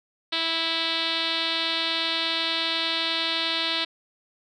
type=tone with low-pass filter; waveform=5% pulse; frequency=328.3 Hz; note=E4; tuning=7 cents flat; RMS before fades=-26 dBFS; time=0.32-3.85 s; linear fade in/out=10 ms; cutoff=3900 Hz; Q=4.5; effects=none